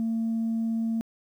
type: tone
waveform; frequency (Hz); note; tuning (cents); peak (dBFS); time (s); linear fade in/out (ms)
sine; 226.4; A3; +50; -23; 0-1.01; 0
effects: tanh soft clip ceiling -22 dBFS + 10-bit